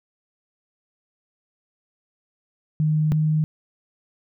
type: tone pair in turn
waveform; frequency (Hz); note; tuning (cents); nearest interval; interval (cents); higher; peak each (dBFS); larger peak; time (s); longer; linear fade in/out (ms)
sine; 154.1 / 154.79; D#3 / D#3; -16 / -9; unison; 7; second; -17; neither; 2.8-3.12 / 3.12-3.44; neither; 0
effects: none